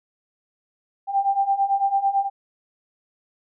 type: beating tone pair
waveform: sine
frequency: 784 / 793 Hz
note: G5 / G5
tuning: 0 / +20 cents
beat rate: 9 Hz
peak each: -23 / -20 dBFS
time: 1.07-2.3 s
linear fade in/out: 50 ms
effects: none